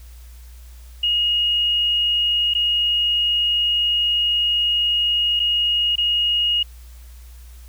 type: tone with dropouts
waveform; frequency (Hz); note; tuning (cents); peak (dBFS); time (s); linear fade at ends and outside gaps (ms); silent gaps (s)
sine; 2872; F7; +48; -16; 1.03-6.63; 5; 2.538-2.549 / 5.395-5.399 / 5.957-5.98
effects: added 60 Hz sine -38 dBFS peak until 7.68 s + white hiss -52 dBFS RMS until 7.68 s